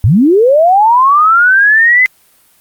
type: linear sweep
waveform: sine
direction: up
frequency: 84.8 to 2054 Hz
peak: -4 dBFS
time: 0.04-2.06 s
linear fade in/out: 0 ms
effects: white hiss -49 dBFS RMS until 2.6 s + Opus 32 kbps